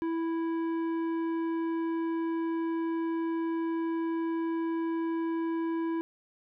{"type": "tone with tanh clipping", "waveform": "sine", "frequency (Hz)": 329.6, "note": "E4", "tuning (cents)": 0, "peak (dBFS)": -30, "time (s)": [0.02, 6.01], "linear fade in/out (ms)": 0, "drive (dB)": 11, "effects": []}